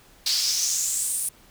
brown noise with high-pass filter sweep, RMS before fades -25 dBFS, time 0.26-1.29 s, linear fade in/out 5 ms, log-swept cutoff 4400 to 10000 Hz, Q 4.7, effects pink hiss -54 dBFS RMS until 1.5 s

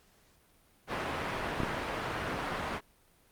white low-pass noise, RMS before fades -35 dBFS, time 0.87-2.81 s, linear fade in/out 50 ms, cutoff 1600 Hz, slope 12 dB/octave
clicks, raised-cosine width 3 ms, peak -18 dBFS, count 2, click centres 1.603 / 1.634 s
effects pink hiss -65 dBFS RMS until 3.31 s + Opus 48 kbps

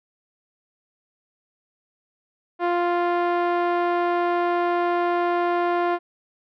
5% pulse tone with low-pass filter, 349.2 Hz, F4, in tune, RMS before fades -22 dBFS, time 2.59-5.99 s, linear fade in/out 50 ms, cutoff 820 Hz, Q 0.86, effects none

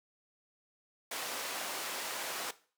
pink band-pass noise, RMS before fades -39 dBFS, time 1.11-2.51 s, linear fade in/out 5 ms, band 550 to 16000 Hz, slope 12 dB/octave, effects noise-tail reverb RT60 0.4 s tail -17 dB re dry

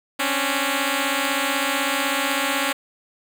5% pulse beating tone pair, 269.2 / 285.2 Hz, C4 / C#4, +49 / +49 cents, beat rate 16 Hz, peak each -12 dBFS, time 0.19-2.73 s, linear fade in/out 10 ms, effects none

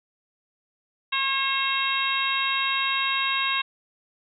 harmonic tone, 540 Hz, C#5, 45 cents flat, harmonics 2 / 3 / 4 / 5 / 6 / 7, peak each -28 / -31 / -31 / -27 / -33 / -29 dBFS, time 1.12-3.62 s, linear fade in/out 10 ms, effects none

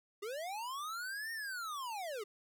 square linear two-way sweep, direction up then down, 387.1 to 1852 to 387.1 Hz, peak -40 dBFS, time 0.22-2.24 s, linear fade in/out 10 ms, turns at 1.32 s, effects none

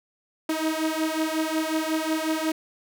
sawtooth beating tone pair, 313.8 / 319.3 Hz, D#4 / D#4, +15 / +45 cents, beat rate 5.5 Hz, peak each -23 dBFS, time 0.49-2.52 s, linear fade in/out 5 ms, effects none

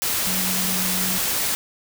sine tone in noise, 184.8 Hz, F#3, 2 cents flat, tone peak -28 dBFS, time 0.27-1.18 s, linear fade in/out 0 ms, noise white, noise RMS -23 dBFS, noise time 0.02-1.55 s, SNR -8 dB, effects none

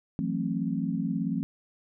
sine chord, F# half-diminished seventh, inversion third, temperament just, 166.5 / 185 / 222 / 266.4 Hz, E3 / F#3 / A3 / C4, +18 / 0 / +16 / +31 cents, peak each -32 dBFS, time 0.19-1.43 s, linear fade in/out 0 ms, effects none

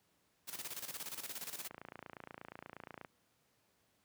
white noise with tremolo, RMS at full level -43 dBFS, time 0.47-1.69 s, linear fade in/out 20 ms, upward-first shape square, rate 17 Hz, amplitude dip 70%
click train, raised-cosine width 0.5 ms, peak -32 dBFS, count 39, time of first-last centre 1.71-3.048 s, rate 28.4 Hz
effects pink hiss -75 dBFS RMS until 4.04 s + high-pass 100 Hz 12 dB/octave

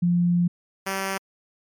sine / 5% pulse tone pair in turn, 174.61 / 193.21 Hz, F3 / G3, 0 / -25 cents, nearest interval major second, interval 175 cents, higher second, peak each -17 / -14 dBFS, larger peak second, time 0.02-0.48 / 0.86-1.18 s, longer first, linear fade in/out 10 ms, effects MP3 96 kbps

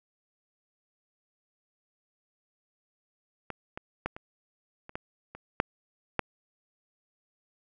clicks, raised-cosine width 0.5 ms, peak -20 / -22 / -15 / -26 / -29 / -19 / -27 / -7 / -10 dBFS, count 9, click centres 3.503 / 3.775 / 4.06 / 4.165 / 4.894 / 4.955 / 5.35 / 5.601 / 6.193 s, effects none

